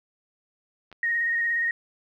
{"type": "clicks", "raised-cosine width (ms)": 0.3, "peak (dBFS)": [-35, -29], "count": 2, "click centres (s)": [0.916, 0.927]}
{"type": "tone with vibrato", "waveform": "sine", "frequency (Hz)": 1864.7, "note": "A#6", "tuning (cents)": 0, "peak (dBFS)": -22, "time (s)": [1.03, 1.71], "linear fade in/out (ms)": 2, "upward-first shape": "square", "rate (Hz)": 17, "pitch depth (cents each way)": 16}
{"effects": ["10-bit"]}